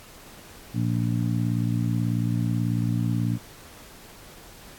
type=harmonic tone; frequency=58.3 Hz; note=A#1; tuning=1 cent sharp; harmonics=2 / 3 / 4 / 5; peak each=-24 / -28 / -30 / -32 dBFS; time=0.73-3.39 s; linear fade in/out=50 ms; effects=pink hiss -47 dBFS RMS until 4.78 s + AAC 64 kbps